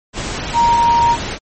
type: tone in noise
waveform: sine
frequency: 938 Hz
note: A#5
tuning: 11 cents sharp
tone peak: -9 dBFS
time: 0.53-1.17 s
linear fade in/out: 50 ms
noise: pink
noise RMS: -23 dBFS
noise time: 0.13-1.39 s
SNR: +11 dB
effects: MP3 32 kbps